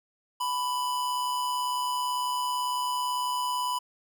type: tone with amplitude modulation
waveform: square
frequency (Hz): 993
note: B5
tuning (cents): +9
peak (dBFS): -26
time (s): 0.4-3.79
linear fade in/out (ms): 10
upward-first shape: sine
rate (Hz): 138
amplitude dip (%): 35
effects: none